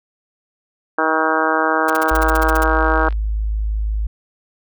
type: harmonic tone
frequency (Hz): 158.8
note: D#3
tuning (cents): +36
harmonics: 2 / 3 / 4 / 5 / 6 / 7 / 8 / 9 / 10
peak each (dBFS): -23 / -23 / -23 / -23 / -23 / -23 / -23 / -23 / -23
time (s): 0.98-3.09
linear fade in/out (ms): 5
type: noise bursts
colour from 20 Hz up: white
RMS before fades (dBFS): -27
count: 12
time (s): 1.88-2.638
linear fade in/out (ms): 5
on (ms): 21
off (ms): 46
type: click train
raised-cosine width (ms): 0.3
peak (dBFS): -23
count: 67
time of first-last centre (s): 1.89-3.126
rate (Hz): 53.4
type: tone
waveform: sine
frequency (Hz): 52.9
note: G#1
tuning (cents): +33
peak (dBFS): -17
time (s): 2.11-4.07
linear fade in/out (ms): 5
effects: none